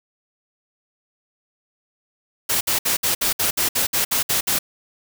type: noise bursts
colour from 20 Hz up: white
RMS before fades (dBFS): -20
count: 12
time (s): 2.49-4.59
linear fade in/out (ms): 10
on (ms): 120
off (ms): 60
effects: none